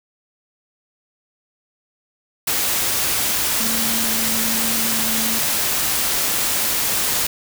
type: tone in noise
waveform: sine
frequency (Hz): 225.3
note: A3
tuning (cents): +41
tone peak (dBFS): -27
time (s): 3.6-5.39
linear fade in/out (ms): 5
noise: white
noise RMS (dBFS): -20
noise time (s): 2.47-7.27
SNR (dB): -10
effects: none